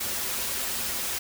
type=noise with comb filter; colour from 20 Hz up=white; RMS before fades=-30 dBFS; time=0-1.19 s; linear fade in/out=10 ms; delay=6.6 ms; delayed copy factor=-0.6; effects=none